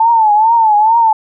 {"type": "tone with vibrato", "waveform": "sine", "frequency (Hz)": 881, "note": "A5", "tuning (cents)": 2, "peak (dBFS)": -6, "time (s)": [0, 1.13], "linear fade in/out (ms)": 5, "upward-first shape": "triangle", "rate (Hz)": 2.3, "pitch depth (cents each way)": 120, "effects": []}